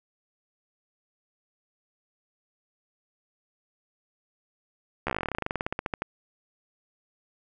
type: slowing click train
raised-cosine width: 0.5 ms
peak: -13 dBFS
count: 26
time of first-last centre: 5.07-6.02 s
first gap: 13 ms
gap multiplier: 1.08
effects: none